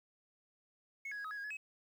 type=tone with pitch steps; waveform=sine; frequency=2189 / 1672 / 1650 / 1270 / 1674 / 1631 / 1697 / 2562 Hz; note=C#7 / G#6 / G#6 / D#6 / G#6 / G#6 / G#6 / E7; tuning=-22 / +11 / -12 / +35 / +13 / -32 / +37 / -50 cents; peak=-38 dBFS; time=1.05-1.57 s; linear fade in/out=5 ms; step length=65 ms; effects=tanh soft clip ceiling -39 dBFS + 11-bit